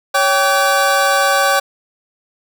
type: tone cluster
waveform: square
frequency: 558 / 783 / 1147 / 1526 Hz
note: C#5 / G5 / D6 / G6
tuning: +11 / -2 / -41 / -47 cents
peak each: -18 dBFS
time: 0.14-1.6 s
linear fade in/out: 10 ms
effects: none